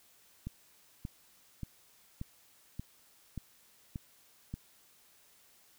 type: click train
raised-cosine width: 5 ms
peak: -26 dBFS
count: 8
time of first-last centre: 0.47-4.54 s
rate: 1.72 Hz
effects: white hiss -64 dBFS RMS until 5.78 s